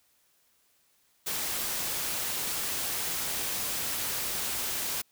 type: noise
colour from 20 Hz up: white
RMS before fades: -32 dBFS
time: 1.26-5.02 s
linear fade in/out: 10 ms
effects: white hiss -68 dBFS RMS until 5.11 s